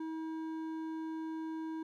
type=tone with hard clipping; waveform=triangle; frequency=320 Hz; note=D#4; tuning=49 cents sharp; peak=-39 dBFS; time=0-1.83 s; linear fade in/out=5 ms; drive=12 dB; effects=none